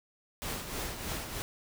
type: noise with tremolo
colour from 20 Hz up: pink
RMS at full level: -35 dBFS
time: 0.42-1.42 s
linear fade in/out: 0 ms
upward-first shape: triangle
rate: 3.2 Hz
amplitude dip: 60%
effects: none